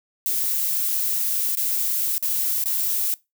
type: noise with dropouts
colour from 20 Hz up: violet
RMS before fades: -23 dBFS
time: 0.26-3.14 s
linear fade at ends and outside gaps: 0 ms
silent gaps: 1.552-1.572 / 2.18-2.226 / 2.638-2.658 s
effects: noise-tail reverb RT60 0.2 s tail -21 dB re dry